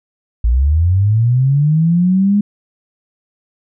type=linear sweep; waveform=sine; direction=up; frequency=54 to 208 Hz; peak=-9 dBFS; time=0.44-2.41 s; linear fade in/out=5 ms; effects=none